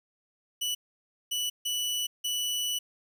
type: tone bursts at uneven times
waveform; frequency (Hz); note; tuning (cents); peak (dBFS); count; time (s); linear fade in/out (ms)
sawtooth; 2960; F#7; 0; -25; 4; 0.61-0.75 / 1.31-1.5 / 1.65-2.07 / 2.24-2.79; 10
effects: 10-bit